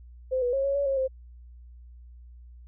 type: tone with pitch steps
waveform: sine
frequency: 517 / 489.5 / 543 / 554 / 565 / 543 / 525 Hz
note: C5 / B4 / C#5 / C#5 / C#5 / C#5 / C5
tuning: -21 / -15 / -36 / -1 / +33 / -36 / +6 cents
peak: -23 dBFS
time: 0.31-1.08 s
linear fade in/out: 20 ms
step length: 110 ms
effects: added 60 Hz sine -45 dBFS peak until 2.67 s